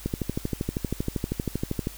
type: click train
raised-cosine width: 3 ms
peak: -13 dBFS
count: 24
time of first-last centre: 0.06-1.871 s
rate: 12.7 Hz
effects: added 50 Hz sine -44 dBFS peak until 1.97 s + white hiss -45 dBFS RMS until 1.97 s